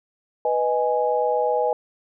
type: chord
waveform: sine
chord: G# minor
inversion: first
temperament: equal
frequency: 493.9 / 622.3 / 830.6 Hz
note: B4 / D#5 / G#5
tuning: 0 / 0 / 0 cents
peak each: -22 / -24 / -23 dBFS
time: 0.45-1.73 s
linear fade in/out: 2 ms
effects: none